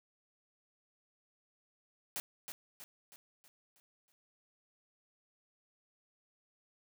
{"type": "noise with echo", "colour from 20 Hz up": "white", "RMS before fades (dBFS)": -39, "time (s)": [2.16, 2.2], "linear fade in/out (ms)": 0, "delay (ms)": 320, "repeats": 6, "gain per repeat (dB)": -6, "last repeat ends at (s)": 4.12, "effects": []}